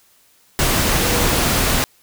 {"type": "tone in noise", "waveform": "sine", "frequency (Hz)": 485.3, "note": "B4", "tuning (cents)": -30, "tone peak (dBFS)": -26, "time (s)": [1.02, 1.27], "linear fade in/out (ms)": 0, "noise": "pink", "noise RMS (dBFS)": -17, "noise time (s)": [0.59, 1.84], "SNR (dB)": -12, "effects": ["white hiss -55 dBFS RMS until 2.02 s"]}